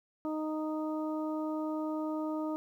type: harmonic tone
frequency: 310 Hz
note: D#4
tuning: 6 cents flat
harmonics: 1 / 2 / 3 / 4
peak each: -33 / -39 / -43 / -45 dBFS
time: 0.25-2.56 s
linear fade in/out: 0 ms
effects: 11-bit